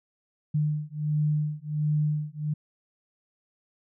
sine beating tone pair, 150.1 / 151.5 Hz, D3 / D#3, +38 / -46 cents, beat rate 1.4 Hz, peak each -27 dBFS, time 0.54-2.54 s, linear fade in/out 10 ms, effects none

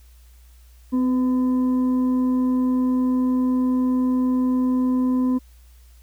sine tone with frequency modulation, 254.9 Hz, C4, 45 cents flat, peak -17 dBFS, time 0.92-5.39 s, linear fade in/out 20 ms, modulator 757 Hz, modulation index 0.25, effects added 60 Hz sine -46 dBFS peak until 6.02 s + white hiss -59 dBFS RMS until 6.02 s

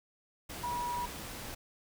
sine tone in noise, 968 Hz, B5, 35 cents flat, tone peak -33 dBFS, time 0.63-1.06 s, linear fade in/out 10 ms, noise pink, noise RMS -43 dBFS, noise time 0.49-1.55 s, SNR +7 dB, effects none

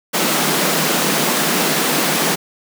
pink high-pass noise, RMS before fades -17 dBFS, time 0.13-2.36 s, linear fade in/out 20 ms, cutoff 150 Hz, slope 96 dB/octave, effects none

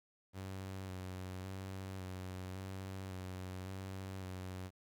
sawtooth tone with vibrato, 94.1 Hz, F#2, 30 cents sharp, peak -39 dBFS, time 0.33-4.71 s, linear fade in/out 50 ms, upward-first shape square, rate 0.9 Hz, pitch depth 25 cents each way, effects 12-bit

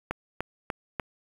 click train, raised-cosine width 0.5 ms, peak -14 dBFS, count 4, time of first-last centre 0.11-0.998 s, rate 3.38 Hz, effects 7-bit

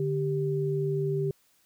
sine tone pair together, 146.83 / 392 Hz, D3 / G4, 0 / 0 cents, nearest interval octave + perfect fourth, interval 1700 cents, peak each -28 dBFS, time 0-1.31 s, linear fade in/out 2 ms, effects white hiss -66 dBFS RMS until 1.65 s

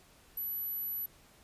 sine tone, 11840 Hz, F#9, in tune, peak -34 dBFS, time 0.37-1.06 s, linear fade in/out 5 ms, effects pink hiss -61 dBFS RMS until 1.43 s + resampled to 32000 Hz

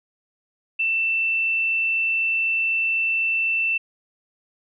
sine tone, 2672 Hz, E7, 23 cents sharp, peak -19 dBFS, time 0.79-3.78 s, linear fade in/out 10 ms, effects none

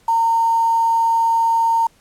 sine tone with quantisation, 915 Hz, A#5, 32 cents flat, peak -13 dBFS, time 0.08-1.87 s, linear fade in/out 5 ms, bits 6, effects pink hiss -55 dBFS RMS until 2 s + low-pass 12000 Hz 12 dB/octave

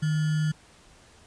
sine tone with sample-and-hold, 154.1 Hz, D#3, 16 cents flat, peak -22 dBFS, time 0.02-0.52 s, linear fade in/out 10 ms, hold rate 1575 Hz, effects pink hiss -55 dBFS RMS until 1.26 s + resampled to 22050 Hz

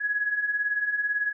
sine beating tone pair, 1661.2 / 1679.2 Hz, G#6 / G#6, 0 / +19 cents, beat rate 18 Hz, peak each -31 / -25 dBFS, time 0-1.33 s, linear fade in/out 20 ms, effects none

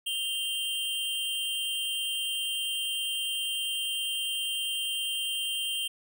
square tone pair together, 2802 / 3145 Hz, F7 / G7, +5 / +5 cents, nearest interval major second, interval 200 cents, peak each -35 / -31 dBFS, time 0.06-5.88 s, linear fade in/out 10 ms, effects none

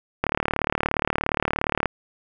click train, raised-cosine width 0.5 ms, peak -6 dBFS, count 61, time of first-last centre 0.24-1.857 s, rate 37.1 Hz, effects none

